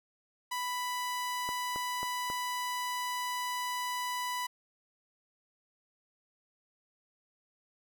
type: tone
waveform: sawtooth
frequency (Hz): 990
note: B5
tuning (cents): +4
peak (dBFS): -29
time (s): 0.51-4.47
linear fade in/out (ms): 10
type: click train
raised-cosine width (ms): 1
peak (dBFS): -26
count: 4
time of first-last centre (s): 1.49-2.301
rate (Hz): 3.7
effects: none